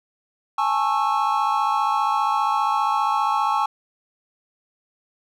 triangle chord, A major seventh, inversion third, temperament just, 825 / 880 / 1100 / 1320 Hz, G#5 / A5 / C#6 / E6, -12 / 0 / -14 / +2 cents, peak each -22 / -22 / -21 / -25 dBFS, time 0.58-3.66 s, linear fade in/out 5 ms, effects none

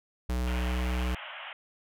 square tone with pitch glide, 61.74 to 62.13 Hz, B1 to B1, 0 to +11 cents, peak -28 dBFS, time 0.29-1.15 s, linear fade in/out 5 ms, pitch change +11 cents, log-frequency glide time 0.65-0.73 s
white band-pass noise, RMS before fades -42 dBFS, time 0.47-1.53 s, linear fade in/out 2 ms, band 570 to 3200 Hz, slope 96 dB/octave
effects none

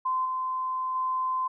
sine tone with level steps, 1032 Hz, C6, 24 cents flat, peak -24 / -27 / -25 dBFS, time 0.05-1.48 s, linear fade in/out 10 ms, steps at 0.25 / 0.95 s, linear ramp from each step 5 ms, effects none

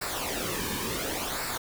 pink noise with flanger, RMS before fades -32 dBFS, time 0.01-1.58 s, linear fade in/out 10 ms, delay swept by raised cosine 0.31 to 1.51 ms, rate 0.7 Hz, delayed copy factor -0.65, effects none

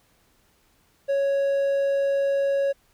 triangle tone, 554.4 Hz, C#5, in tune, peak -18 dBFS, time 1.08-2.73 s, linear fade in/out 20 ms, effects pink hiss -63 dBFS RMS until 2.93 s

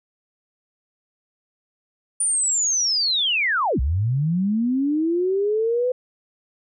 sine linear two-way sweep, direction down then up, 9397 to 58.27 to 509 Hz, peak -18 dBFS, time 2.2-5.92 s, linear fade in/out 5 ms, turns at 3.8 s, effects none

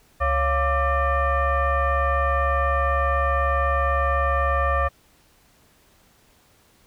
sine tone with frequency modulation, 554 Hz, C#5, 1 cent flat, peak -18 dBFS, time 0.2-4.89 s, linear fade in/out 20 ms, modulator 624 Hz, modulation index 1.7, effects pink hiss -58 dBFS RMS until 6.86 s

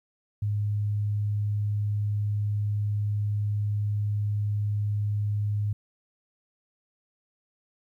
sine tone, 103.83 Hz, G#2, in tune, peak -24 dBFS, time 0.42-5.73 s, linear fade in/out 5 ms, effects 11-bit

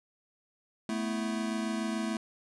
square chord, A suspended second, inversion none, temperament equal, 220 / 246.9 / 329.6 Hz, A3 / B3 / E4, 0 / 0 / 0 cents, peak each -33 / -39 / -38 dBFS, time 0.89-2.17 s, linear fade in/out 2 ms, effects resampled to 24000 Hz

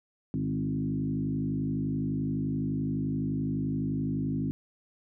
sine tone with frequency modulation, 206.6 Hz, G#3, 9 cents flat, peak -27 dBFS, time 0.34-4.51 s, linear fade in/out 0 ms, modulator 51.7 Hz, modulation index 1.8, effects none

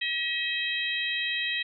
harmonic tone, 639 Hz, D#5, 46 cents sharp, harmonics 3 / 4 / 5 / 6, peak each -31 / -32 / -33 / -34 dBFS, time 0.01-1.63 s, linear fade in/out 10 ms, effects none

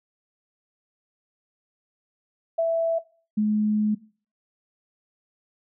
sine tone pair in turn, 661 / 212.1 Hz, E5 / G#3, +5 / +37 cents, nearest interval octave + minor sixth, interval 1968 cents, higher first, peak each -19 dBFS, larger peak neither, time 2.58-2.99 / 3.37-3.95 s, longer second, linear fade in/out 10 ms, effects noise-tail reverb RT60 0.4 s tail -20 dB re dry

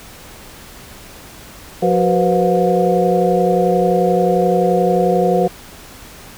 sine tone cluster, 178.7 / 373.9 / 483.6 / 515 / 715 Hz, F3 / F#4 / B4 / C5 / F5, +40 / +18 / -36 / -28 / +41 cents, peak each -18 dBFS, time 1.82-5.48 s, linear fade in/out 10 ms, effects pink hiss -38 dBFS RMS until 6.37 s

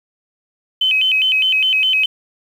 sine tone with vibrato, 2789 Hz, F7, 3 cents flat, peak -12 dBFS, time 0.81-2.06 s, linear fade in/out 5 ms, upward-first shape square, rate 4.9 Hz, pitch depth 160 cents each way, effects 7-bit

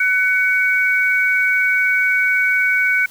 sine tone pair together, 1500 / 2244 Hz, F#6 / C#7, +23 / +21 cents, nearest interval perfect fifth, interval 698 cents, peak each -16 dBFS, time 0-3.06 s, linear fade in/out 5 ms, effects white hiss -44 dBFS RMS until 3.1 s

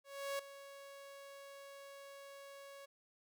sawtooth tone with ADSR envelope, 556 Hz, C#5, 5 cents sharp, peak -33 dBFS, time 0.04-2.86 s, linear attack 350 ms, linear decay 5 ms, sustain -15 dB, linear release 12 ms, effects none

